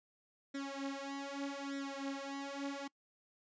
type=tone with flanger; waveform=sawtooth; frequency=277.2 Hz; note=C#4; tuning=in tune; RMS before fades=-42 dBFS; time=0.54-2.88 s; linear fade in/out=10 ms; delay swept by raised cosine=0.53 to 6.23 ms; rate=0.82 Hz; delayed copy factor=+1; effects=noise-tail reverb RT60 0.1 s tail -23 dB re dry + resampled to 16000 Hz